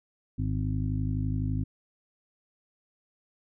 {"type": "harmonic tone", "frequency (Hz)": 51.91, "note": "G#1", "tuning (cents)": 0, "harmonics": [1, 2, 3, 5, 6], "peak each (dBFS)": [-33, -29, -34, -34, -45], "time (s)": [0.38, 1.64], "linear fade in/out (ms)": 10, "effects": []}